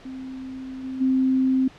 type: tone with level steps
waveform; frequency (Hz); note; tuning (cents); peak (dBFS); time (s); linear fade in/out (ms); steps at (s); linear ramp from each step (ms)
sine; 261.6; C4; 0; -32 / -28 / -17; 0.05-1.68; 5; 0.83 / 1; 20
effects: pink hiss -48 dBFS RMS until 1.78 s + low-pass 4000 Hz 12 dB/octave